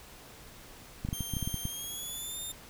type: clicks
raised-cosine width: 5 ms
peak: -21 dBFS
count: 10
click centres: 1.05 / 1.088 / 1.129 / 1.207 / 1.337 / 1.368 / 1.427 / 1.475 / 1.543 / 1.654 s
type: tone with pitch glide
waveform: 10% pulse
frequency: 3175 to 3626 Hz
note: G7 to A#7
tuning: +21 to -49 cents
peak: -30 dBFS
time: 1.13-2.52 s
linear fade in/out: 5 ms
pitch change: +230 cents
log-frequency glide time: 1.67-2.41 s
effects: pink hiss -51 dBFS RMS until 2.69 s